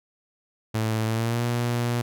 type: tone with pitch glide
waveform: sawtooth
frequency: 110.5 to 119.81 Hz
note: A2 to A#2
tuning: +8 to +48 cents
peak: -19 dBFS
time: 0.74-2.02 s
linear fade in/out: 10 ms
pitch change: +140 cents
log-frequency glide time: 1.06-1.44 s
effects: none